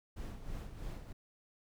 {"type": "noise with tremolo", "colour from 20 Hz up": "brown", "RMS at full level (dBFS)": -41, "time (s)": [0.16, 1.13], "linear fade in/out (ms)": 10, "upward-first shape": "sine", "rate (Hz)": 3.1, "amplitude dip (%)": 60, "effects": []}